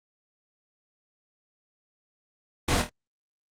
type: noise with echo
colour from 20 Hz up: pink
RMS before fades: -23 dBFS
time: 2.68-2.82 s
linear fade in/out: 5 ms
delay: 25 ms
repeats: 3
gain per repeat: -7 dB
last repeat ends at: 2.895 s
effects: low-pass 8000 Hz 12 dB/octave + Opus 32 kbps